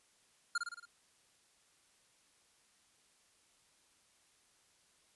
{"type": "tone with echo", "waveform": "square", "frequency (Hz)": 1405, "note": "F6", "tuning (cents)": 10, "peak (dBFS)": -32, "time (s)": [0.55, 0.58], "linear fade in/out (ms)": 5, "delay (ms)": 55, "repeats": 5, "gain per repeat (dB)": -4, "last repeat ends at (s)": 0.855, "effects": ["white hiss -70 dBFS RMS until 5.15 s", "resampled to 24000 Hz"]}